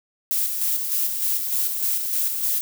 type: noise with tremolo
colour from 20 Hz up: violet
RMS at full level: -22 dBFS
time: 0.31-2.61 s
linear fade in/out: 0 ms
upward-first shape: square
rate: 3.3 Hz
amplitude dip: 40%
effects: none